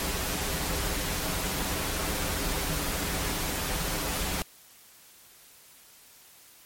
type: noise with comb filter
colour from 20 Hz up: pink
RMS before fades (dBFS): -30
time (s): 0-4.42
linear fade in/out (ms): 0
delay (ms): 8.6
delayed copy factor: -0.5
effects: white hiss -54 dBFS RMS until 6.65 s + MP3 64 kbps